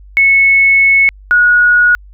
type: tone pair in turn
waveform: sine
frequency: 2200 / 1453.6 Hz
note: C#7 / F#6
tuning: -14 / -31 cents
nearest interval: perfect fifth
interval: 717 cents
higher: first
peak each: -5 dBFS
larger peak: neither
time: 0.17-1.09 / 1.31-1.95 s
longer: first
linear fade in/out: 0 ms
effects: added 49 Hz sine -34 dBFS peak until 2.13 s